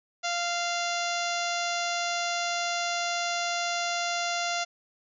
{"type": "harmonic tone with a mistuned harmonic", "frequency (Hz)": 694, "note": "F5", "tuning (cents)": -11, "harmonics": [1, 2, 3, 4, 5, 6, 7, 8, 9, 10], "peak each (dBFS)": [-31, -34, -36, -37, -38, -39, -39, -40, -41, -41], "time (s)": [0.23, 4.65], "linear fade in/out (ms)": 20, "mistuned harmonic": 8, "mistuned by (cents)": 16, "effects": []}